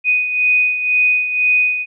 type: beating tone pair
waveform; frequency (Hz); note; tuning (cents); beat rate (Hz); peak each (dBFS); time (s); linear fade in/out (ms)
sine; 2489 / 2491; D#7 / D#7; 0 / +1; 2; -13 / -20; 0.04-1.86; 50
effects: none